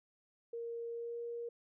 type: tone with pitch glide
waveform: sine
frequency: 466.2 to 470.8 Hz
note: A#4 to A#4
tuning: 0 to +17 cents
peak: -39 dBFS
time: 0.53-1.49 s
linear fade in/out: 5 ms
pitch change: +17 cents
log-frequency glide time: 0.91-1.18 s
effects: none